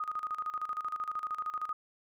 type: tone with tremolo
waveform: sine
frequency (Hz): 1244.5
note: D#6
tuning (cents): 0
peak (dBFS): -31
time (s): 0-1.73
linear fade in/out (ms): 5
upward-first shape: square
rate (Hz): 13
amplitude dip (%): 75
effects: none